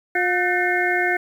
harmonic tone with a mistuned harmonic, 357.4 Hz, F4, 40 cents sharp, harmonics 1 / 2 / 4 / 5 / 6, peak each -24 / -24 / -24 / -24 / -24 dBFS, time 0.15-1.17 s, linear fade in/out 5 ms, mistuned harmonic 4, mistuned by +96 cents, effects 8-bit

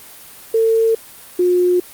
sine tone pair in turn, 449.8 / 358.3 Hz, A4 / F4, +38 / +44 cents, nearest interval major third, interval 394 cents, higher first, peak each -11 dBFS, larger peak neither, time 0.54-0.95 / 1.39-1.8 s, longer neither, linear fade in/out 5 ms, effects white hiss -39 dBFS RMS until 1.93 s + Opus 32 kbps

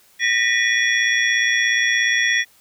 sine tone cluster, 1837 / 1954 / 2433 / 3397 / 5630 Hz, A#6 / B6 / D#7 / G#7 / F8, -26 / -19 / -39 / +38 / +13 cents, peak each -20 / -19 / -25 / -24 / -28 dBFS, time 0.19-2.45 s, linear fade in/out 50 ms, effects white hiss -54 dBFS RMS until 2.6 s

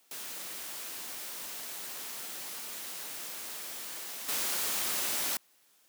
white noise with level steps, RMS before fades -41 / -32 dBFS, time 0.11-5.37 s, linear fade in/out 2 ms, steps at 4.28 s, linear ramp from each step 10 ms, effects white hiss -66 dBFS RMS until 5.88 s + high-pass 200 Hz 12 dB/octave

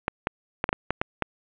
clicks, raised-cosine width 0.5 ms, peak -8 dBFS, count 8, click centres 0.081 / 0.271 / 0.641 / 0.691 / 0.729 / 0.906 / 1.015 / 1.223 s, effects resampled to 8000 Hz + 7-bit

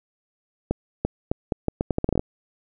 accelerating click train, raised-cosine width 2 ms, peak -8 dBFS, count 14, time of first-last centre 0.71-2.194 s, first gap 340 ms, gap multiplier 0.78, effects none

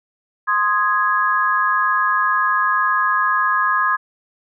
sine chord, Ab major, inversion first, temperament equal, 1046.5 / 1244.5 / 1661.2 Hz, C6 / Eb6 / Ab6, 0 / 0 / 0 cents, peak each -19 dBFS, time 0.47-3.97 s, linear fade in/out 20 ms, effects none

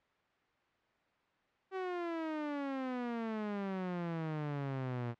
sawtooth exponential sweep, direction down, 384.7 to 116.54 Hz, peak -32 dBFS, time 1.71-5.15 s, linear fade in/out 50 ms, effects white hiss -72 dBFS RMS until 5.19 s + low-pass 2000 Hz 12 dB/octave

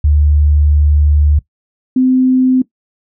sine tone pair in turn, 74 / 257.2 Hz, D2 / C4, +14 / -30 cents, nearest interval octave + minor seventh, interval 2156 cents, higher second, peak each -7 dBFS, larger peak neither, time 0.04-1.39 / 1.96-2.62 s, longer first, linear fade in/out 5 ms, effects noise-tail reverb RT60 0.1 s tail -18 dB re dry

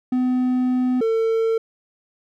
triangle tone pair in turn, 252.6 / 450.1 Hz, B3 / A4, +39 / +39 cents, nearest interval minor seventh, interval 1000 cents, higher second, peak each -15 dBFS, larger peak neither, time 0.12-1.01 / 1.01-1.58 s, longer first, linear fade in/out 5 ms, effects none

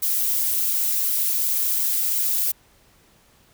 violet noise with flanger, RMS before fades -22 dBFS, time 0.02-2.52 s, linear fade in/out 10 ms, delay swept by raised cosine 1.1 to 5.6 ms, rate 2.8 Hz, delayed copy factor -0.95, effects pink hiss -57 dBFS RMS until 3.53 s

